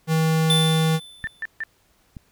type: tone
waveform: square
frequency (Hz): 160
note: D#3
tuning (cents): +49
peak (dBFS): -18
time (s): 0.07-1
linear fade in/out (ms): 50
type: tone with exponential decay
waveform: square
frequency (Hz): 3520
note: A7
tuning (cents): 0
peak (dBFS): -17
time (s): 0.5-1.42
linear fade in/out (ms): 1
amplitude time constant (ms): 200
type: tone bursts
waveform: sine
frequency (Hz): 1781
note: A6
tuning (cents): +21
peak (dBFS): -25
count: 3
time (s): 1.24-1.636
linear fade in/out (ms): 0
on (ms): 32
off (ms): 150
type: clicks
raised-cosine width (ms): 5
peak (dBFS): -24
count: 2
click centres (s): 1.242 / 2.168
effects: pink hiss -62 dBFS RMS until 2.31 s